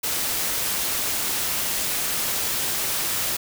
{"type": "noise", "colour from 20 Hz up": "white", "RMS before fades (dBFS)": -25, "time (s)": [0.03, 3.37], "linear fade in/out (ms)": 10, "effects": []}